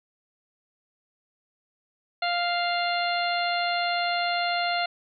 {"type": "harmonic tone", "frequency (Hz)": 698.5, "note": "F5", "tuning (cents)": 0, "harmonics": [1, 2, 3, 4, 5, 6], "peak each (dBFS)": [-26, -31, -32, -34, -37, -33], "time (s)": [2.22, 4.86], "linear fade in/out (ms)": 5, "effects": []}